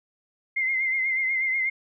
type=tone with vibrato; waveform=sine; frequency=2093 Hz; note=C7; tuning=in tune; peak=-22 dBFS; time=0.56-1.7 s; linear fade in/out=10 ms; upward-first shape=triangle; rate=8.2 Hz; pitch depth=53 cents each way; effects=none